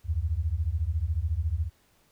sine beating tone pair, 73.42 / 87.42 Hz, D2 / F2, 0 / +2 cents, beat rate 14 Hz, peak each -28 dBFS, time 0.04-1.7 s, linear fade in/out 50 ms, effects pink hiss -65 dBFS RMS until 2.11 s

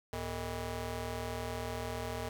15% pulse ring-modulated tone, 174.61 Hz, F3, in tune, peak -27 dBFS, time 0.13-2.29 s, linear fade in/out 2 ms, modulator 282 Hz, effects none

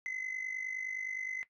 sine tone with amplitude modulation, 2042 Hz, C7, 43 cents flat, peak -30 dBFS, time 0.06-1.43 s, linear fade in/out 0 ms, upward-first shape sine, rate 49.7 Hz, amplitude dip 70%, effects noise-tail reverb RT60 0.1 s tail -17 dB re dry + tanh soft clip ceiling -32 dBFS

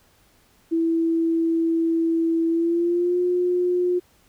sine tone with pitch glide, 329.6 to 357.4 Hz, E4 to F4, 0 to +40 cents, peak -18 dBFS, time 0.71-4 s, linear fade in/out 20 ms, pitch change +140 cents, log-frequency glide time 2.48-3.19 s, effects pink hiss -59 dBFS RMS until 4.28 s

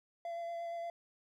triangle tone with vibrato, 680 Hz, F5, 46 cents flat, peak -36 dBFS, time 0.25-0.9 s, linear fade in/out 2 ms, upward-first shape sine, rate 8.6 Hz, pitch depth 13 cents each way, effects none

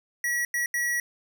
square tone bursts at uneven times, 1926 Hz, B6, 44 cents flat, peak -25 dBFS, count 3, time 0.24-0.45 / 0.54-0.66 / 0.74-1 s, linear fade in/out 2 ms, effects none

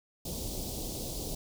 pink band-stop noise, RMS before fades -37 dBFS, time 0.25-1.35 s, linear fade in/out 5 ms, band 670 to 3800 Hz, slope 24 dB/octave, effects none

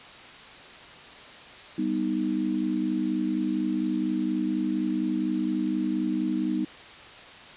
sine chord, G augmented, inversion none, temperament equal, 196 / 246.9 / 311.1 Hz, G3 / B3 / D#4, 0 / 0 / 0 cents, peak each -30 / -29 / -27 dBFS, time 1.78-6.65 s, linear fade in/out 5 ms, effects white hiss -45 dBFS RMS until 7.56 s + resampled to 8000 Hz

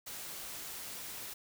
white noise, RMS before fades -44 dBFS, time 0.06-1.34 s, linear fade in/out 10 ms, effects none

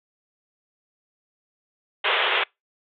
white band-pass noise, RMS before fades -22 dBFS, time 2.04-2.44 s, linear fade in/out 10 ms, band 380 to 3500 Hz, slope 96 dB/octave, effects noise-tail reverb RT60 0.2 s tail -26 dB re dry

